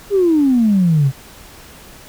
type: exponential sweep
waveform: sine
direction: down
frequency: 415.3 to 129.3 Hz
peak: -9 dBFS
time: 0.1-1.12 s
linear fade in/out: 50 ms
effects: tanh soft clip ceiling -5 dBFS + pink hiss -40 dBFS RMS until 2.08 s